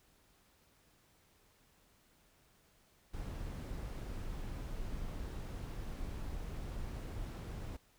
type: noise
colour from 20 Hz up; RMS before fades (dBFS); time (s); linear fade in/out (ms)
brown; -42; 3.13-7.77; 10
effects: pink hiss -69 dBFS RMS until 7.98 s